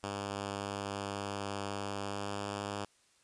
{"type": "tone with pitch glide", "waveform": "5% pulse", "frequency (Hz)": [100.2, 101.42], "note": ["G2", "G#2"], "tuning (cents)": [38, -41], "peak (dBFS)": -25, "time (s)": [0.03, 2.85], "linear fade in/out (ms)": 5, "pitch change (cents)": 21, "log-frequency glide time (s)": [1.99, 2.4], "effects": ["white hiss -68 dBFS RMS until 3.23 s", "resampled to 22050 Hz"]}